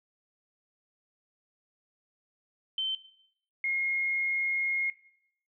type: tone pair in turn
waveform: sine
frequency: 3091 / 2148 Hz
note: G7 / C7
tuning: -25 / +45 cents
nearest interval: tritone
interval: 630 cents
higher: first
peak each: -27 dBFS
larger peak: neither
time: 2.78-2.95 / 3.64-4.9 s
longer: second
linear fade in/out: 2 ms
effects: noise-tail reverb RT60 0.7 s tail -17 dB re dry